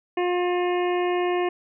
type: harmonic tone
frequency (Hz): 356.3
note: F4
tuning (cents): +35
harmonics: 1 / 2 / 3 / 5 / 6 / 7 / 8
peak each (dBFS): -22 / -28 / -32 / -36 / -38 / -39 / -40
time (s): 0.17-1.49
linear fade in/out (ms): 5
effects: none